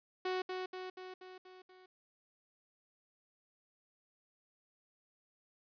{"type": "tone with echo", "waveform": "sawtooth", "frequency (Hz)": 370.1, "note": "F#4", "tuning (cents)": 0, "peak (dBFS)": -30, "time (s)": [0.25, 0.42], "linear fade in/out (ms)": 5, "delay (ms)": 240, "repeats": 6, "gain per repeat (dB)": -4, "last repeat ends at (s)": 1.86, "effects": ["resampled to 11025 Hz", "12-bit"]}